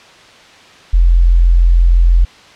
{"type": "tone", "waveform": "sine", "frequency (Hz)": 43.06, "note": "F1", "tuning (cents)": -24, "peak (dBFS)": -5, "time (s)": [0.93, 2.25], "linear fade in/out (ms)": 10, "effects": ["white hiss -40 dBFS RMS until 2.55 s", "low-pass 4000 Hz 12 dB/octave"]}